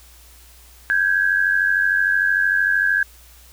sine tone pair together, 1568 / 1661.2 Hz, G6 / G#6, 0 / 0 cents, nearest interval minor second, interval 100 cents, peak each -18 dBFS, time 0.9-3.03 s, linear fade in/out 0 ms, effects added 60 Hz sine -47 dBFS peak until 3.52 s + white hiss -49 dBFS RMS until 3.52 s

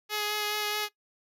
5% pulse tone with vibrato, 420 Hz, G#4, 19 cents sharp, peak -17 dBFS, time 0.09-0.89 s, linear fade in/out 50 ms, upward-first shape sine, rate 4.7 Hz, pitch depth 12 cents each way, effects noise-tail reverb RT60 0.1 s tail -18 dB re dry

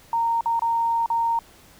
sine tone with dropouts, 924 Hz, A#5, 16 cents flat, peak -19 dBFS, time 0.13-1.39 s, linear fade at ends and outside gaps 2 ms, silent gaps 0.409-0.458 / 0.594-0.62 / 1.061-1.101 s, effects pink hiss -51 dBFS RMS until 1.79 s

